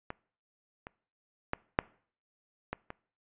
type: clicks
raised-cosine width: 0.5 ms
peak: -22 / -27 / -15 / -8 / -19 / -25 dBFS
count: 6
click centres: 0.104 / 0.869 / 1.534 / 1.789 / 2.73 / 2.904 s
effects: noise-tail reverb RT60 0.5 s tail -23 dB re dry + resampled to 8000 Hz